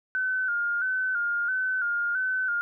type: tone with vibrato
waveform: sine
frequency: 1465 Hz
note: F#6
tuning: 18 cents flat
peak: -24 dBFS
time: 0.15-2.61 s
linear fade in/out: 0 ms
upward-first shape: square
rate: 1.5 Hz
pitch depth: 61 cents each way
effects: none